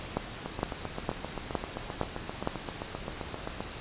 two click trains, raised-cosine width 1 ms, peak -20 / -13 dBFS, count 25 / 6, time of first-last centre 0.46-3.605 / 0.17-2.474 s, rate 7.63 / 2.17 Hz, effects pink hiss -41 dBFS RMS until 3.8 s + resampled to 8000 Hz

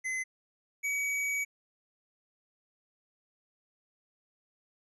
square tone pair in turn, 2044 / 2268 Hz, C7 / C#7, -41 / +39 cents, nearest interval major second, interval 180 cents, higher second, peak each -32 / -30 dBFS, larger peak second, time 0.04-0.24 / 0.83-1.45 s, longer second, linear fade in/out 20 ms, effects resampled to 24000 Hz

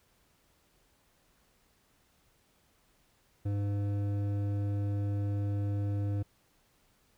triangle tone with hard clipping, 101.3 Hz, G#2, 43 cents flat, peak -31 dBFS, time 3.45-6.23 s, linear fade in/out 10 ms, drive 14 dB, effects pink hiss -69 dBFS RMS until 7.17 s

